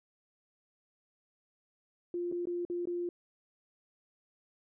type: tone with dropouts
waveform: sine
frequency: 349.7 Hz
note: F4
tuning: 2 cents sharp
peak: -32 dBFS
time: 2.14-3.09 s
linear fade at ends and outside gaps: 2 ms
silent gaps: 2.316-2.323 / 2.455-2.471 / 2.651-2.699 / 2.855-2.872 s
effects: none